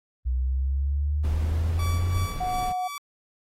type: exponential sweep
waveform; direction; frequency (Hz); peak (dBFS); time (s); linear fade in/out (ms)
sine; up; 61.74 to 92.2; -22; 0.25-2.27; 20
type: noise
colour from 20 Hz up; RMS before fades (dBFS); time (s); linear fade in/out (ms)
brown; -33; 1.23-2.73; 20
type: tone with tremolo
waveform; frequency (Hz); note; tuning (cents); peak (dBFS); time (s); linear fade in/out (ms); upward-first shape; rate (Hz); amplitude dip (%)
sawtooth; 1149; D6; -38; -29; 1.79-2.98; 2; sine; 2.8; 70
type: tone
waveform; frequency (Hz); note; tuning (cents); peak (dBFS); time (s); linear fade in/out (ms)
sine; 733; F#5; -16; -25; 2.4-2.88; 10
effects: AAC 48 kbps